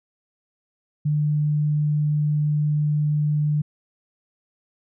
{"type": "tone", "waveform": "sine", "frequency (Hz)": 149.5, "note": "D3", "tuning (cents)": 31, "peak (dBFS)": -18, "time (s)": [1.05, 3.62], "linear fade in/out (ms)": 10, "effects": []}